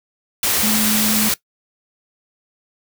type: tone in noise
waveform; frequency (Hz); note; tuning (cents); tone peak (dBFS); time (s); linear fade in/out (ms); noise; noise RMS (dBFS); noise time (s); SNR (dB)
sine; 214.9; A3; -41; -19; 0.63-1.29; 2; white; -18; 0.43-1.34; -4
effects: noise-tail reverb RT60 0.1 s tail -19 dB re dry